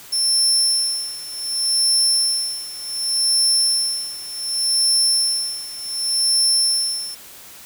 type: tone with tremolo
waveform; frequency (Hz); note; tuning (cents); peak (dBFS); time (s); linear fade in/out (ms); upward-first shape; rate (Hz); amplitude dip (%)
30% pulse; 5360; E8; +28; -10; 0.12-7.15; 10; sine; 0.67; 85
effects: white hiss -41 dBFS RMS until 7.65 s